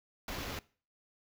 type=noise with sample-and-hold; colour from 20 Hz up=pink; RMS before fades=-40 dBFS; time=0.28-0.59 s; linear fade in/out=2 ms; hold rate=8820 Hz; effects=noise-tail reverb RT60 0.4 s tail -21 dB re dry